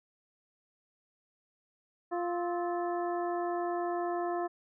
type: harmonic tone with a mistuned harmonic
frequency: 349.2 Hz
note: F4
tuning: in tune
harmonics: 1 / 2 / 3 / 4 / 5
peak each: -33 / -34 / -40 / -45 / -47 dBFS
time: 2.11-4.48 s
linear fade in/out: 20 ms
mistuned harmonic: 4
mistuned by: -120 cents
effects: none